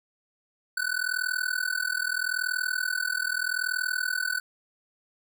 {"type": "tone with amplitude modulation", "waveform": "square", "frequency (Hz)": 1498, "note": "F#6", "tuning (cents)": 21, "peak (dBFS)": -23, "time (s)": [0.77, 4.4], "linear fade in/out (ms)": 5, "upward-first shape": "sine", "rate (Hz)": 40.8, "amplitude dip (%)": 95, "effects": []}